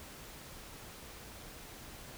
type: silence
effects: pink hiss -50 dBFS RMS until 2.17 s